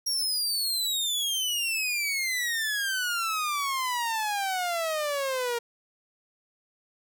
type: exponential sweep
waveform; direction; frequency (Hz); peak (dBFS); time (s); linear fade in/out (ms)
sawtooth; down; 5640 to 466.2; -23; 0.06-5.59; 10
effects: none